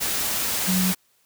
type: tone in noise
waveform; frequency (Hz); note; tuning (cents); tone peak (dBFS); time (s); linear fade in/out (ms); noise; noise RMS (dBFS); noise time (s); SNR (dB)
sine; 185; F#3; 0; -20; 0.67-0.93; 20; white; -25; 0-0.95; +2
effects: white hiss -64 dBFS RMS until 1.25 s